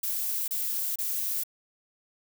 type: noise bursts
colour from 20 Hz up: violet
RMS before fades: -30 dBFS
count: 3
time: 0.03-1.436 s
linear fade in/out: 5 ms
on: 450 ms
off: 28 ms
effects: none